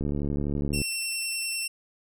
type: click train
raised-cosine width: 3 ms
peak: -17 dBFS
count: 59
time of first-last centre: 0.01-0.817 s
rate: 71.9 Hz
type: tone with vibrato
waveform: 15% pulse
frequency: 2700 Hz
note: E7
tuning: 41 cents sharp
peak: -21 dBFS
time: 0.73-1.68 s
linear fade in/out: 10 ms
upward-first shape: square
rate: 10 Hz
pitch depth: 8 cents each way
effects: none